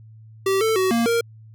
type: tone with pitch steps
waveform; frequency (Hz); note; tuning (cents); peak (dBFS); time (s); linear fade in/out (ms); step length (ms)
square; 386.9 / 443.1 / 375.7 / 232.5 / 465.3; G4 / A4 / F#4 / A#3 / A#4; -23 / +12 / +26 / -4 / -3; -18; 0.46-1.21; 5; 150
effects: added 110 Hz sine -42 dBFS peak until 1.54 s